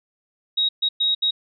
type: tone bursts at uneven times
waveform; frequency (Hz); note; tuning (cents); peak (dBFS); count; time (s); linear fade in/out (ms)
sine; 3792; A#7; +29; -17; 4; 0.57-0.69 / 0.82-0.89 / 1-1.15 / 1.22-1.31; 10
effects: none